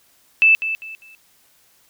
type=tone with echo; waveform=sine; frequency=2637 Hz; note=E7; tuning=in tune; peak=-9 dBFS; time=0.42-0.55 s; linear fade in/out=0 ms; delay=200 ms; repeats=3; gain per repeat=-11 dB; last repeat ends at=1.15 s; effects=white hiss -57 dBFS RMS until 1.89 s